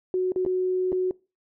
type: tone with dropouts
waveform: sine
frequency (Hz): 368.9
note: F#4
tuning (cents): -5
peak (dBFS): -21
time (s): 0.14-1.11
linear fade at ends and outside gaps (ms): 1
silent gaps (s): 0.32-0.36 / 0.451-0.462 / 0.92-0.927
effects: noise-tail reverb RT60 0.3 s tail -23 dB re dry